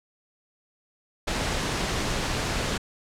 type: noise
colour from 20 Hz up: pink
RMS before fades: -27 dBFS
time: 1.27-2.78 s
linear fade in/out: 10 ms
effects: low-pass 7000 Hz 12 dB/octave